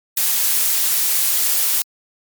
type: noise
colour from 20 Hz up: blue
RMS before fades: -17 dBFS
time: 0.17-1.82 s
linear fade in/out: 2 ms
effects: MP3 96 kbps